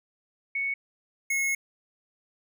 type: tone pair in turn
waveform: sine / square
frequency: 2217 / 2175 Hz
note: C#7 / C#7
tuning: 0 / -33 cents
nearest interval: unison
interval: 33 cents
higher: first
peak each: -26 / -25 dBFS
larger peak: second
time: 0.55-0.74 / 1.3-1.55 s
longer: second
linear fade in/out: 5 ms
effects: none